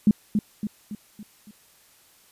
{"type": "tone with echo", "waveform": "sine", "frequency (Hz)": 209.8, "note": "G#3", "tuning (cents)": 18, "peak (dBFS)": -12, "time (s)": [0.07, 0.11], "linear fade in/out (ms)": 2, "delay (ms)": 280, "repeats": 5, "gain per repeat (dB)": -6, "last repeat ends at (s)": 1.51, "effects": ["white hiss -57 dBFS RMS until 2.31 s", "resampled to 32000 Hz"]}